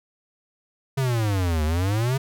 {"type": "exponential two-way sweep", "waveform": "square", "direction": "down then up", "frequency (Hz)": [138.59, 74.8, 138.59], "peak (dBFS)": -21, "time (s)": [0.97, 2.18], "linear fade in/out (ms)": 10, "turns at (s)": 1.64, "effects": []}